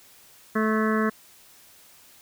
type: harmonic tone with a mistuned harmonic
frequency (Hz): 218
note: A3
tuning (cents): -16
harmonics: 1 / 2 / 3 / 5 / 6 / 7 / 8 / 9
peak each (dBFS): -23 / -27 / -34 / -30 / -32 / -35 / -32 / -38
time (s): 0.55-1.1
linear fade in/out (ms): 10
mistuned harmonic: 8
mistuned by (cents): -16
effects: white hiss -53 dBFS RMS until 2.21 s